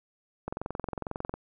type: click train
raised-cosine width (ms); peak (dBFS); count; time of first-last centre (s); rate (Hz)
1; -19; 20; 0.48-1.34; 22.1
effects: none